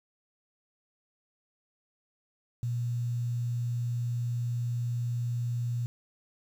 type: tone with quantisation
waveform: sine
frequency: 120 Hz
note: B2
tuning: 49 cents flat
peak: -28 dBFS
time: 2.63-5.86 s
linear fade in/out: 0 ms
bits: 9
effects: none